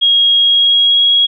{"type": "tone with pitch glide", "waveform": "sine", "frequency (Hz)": [3280, 3310], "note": ["G#7", "G#7"], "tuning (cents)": [-22, -6], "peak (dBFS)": -7, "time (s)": [0.01, 1.27], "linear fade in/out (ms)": 20, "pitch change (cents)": 16, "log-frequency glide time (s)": [0.38, 1.04], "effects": []}